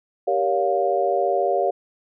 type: chord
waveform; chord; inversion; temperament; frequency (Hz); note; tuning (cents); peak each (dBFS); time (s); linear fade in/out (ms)
sine; G half-diminished seventh; none; just; 392 / 470.4 / 564.5 / 705.6; G4 / Bb4 / Db5 / F5; 0 / +16 / +31 / +18; -24 / -26 / -23 / -22; 0.27-1.71; 10
effects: none